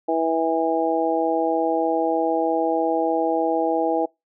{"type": "harmonic tone", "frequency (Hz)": 163.2, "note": "E3", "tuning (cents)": -17, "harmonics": [2, 3, 4, 5], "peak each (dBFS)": [-24, -24, -24, -24], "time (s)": [0.08, 4.06], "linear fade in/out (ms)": 10, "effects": ["noise-tail reverb RT60 0.2 s tail -25 dB re dry"]}